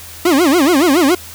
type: tone with vibrato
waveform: 40% pulse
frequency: 311.1 Hz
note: D#4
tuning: in tune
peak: -8 dBFS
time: 0.25-1.15 s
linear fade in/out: 5 ms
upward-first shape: sine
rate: 7.1 Hz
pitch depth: 280 cents each way
effects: added 83 Hz sine -39 dBFS peak until 1.34 s + white hiss -34 dBFS RMS until 1.34 s